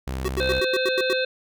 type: tone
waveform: sawtooth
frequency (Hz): 65.41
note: C2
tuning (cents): 0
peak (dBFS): -23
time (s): 0.07-0.6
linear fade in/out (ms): 5
type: tone bursts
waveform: square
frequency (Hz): 375.6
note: F#4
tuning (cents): +26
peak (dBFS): -23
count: 8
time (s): 0.25-1.13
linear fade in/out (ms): 2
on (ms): 33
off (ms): 88
type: harmonic tone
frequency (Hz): 516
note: C5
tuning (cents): -24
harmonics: 1 / 3 / 5 / 7 / 8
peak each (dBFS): -23 / -28 / -30 / -31 / -32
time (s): 0.4-1.25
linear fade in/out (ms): 5
effects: none